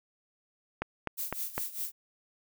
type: click train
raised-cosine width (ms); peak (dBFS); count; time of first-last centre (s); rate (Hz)
0.5; -16; 4; 0.82-1.579; 3.95
type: noise with tremolo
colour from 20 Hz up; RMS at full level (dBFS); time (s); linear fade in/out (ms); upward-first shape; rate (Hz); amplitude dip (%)
violet; -34; 1.17-1.92; 20; sine; 5; 80
effects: none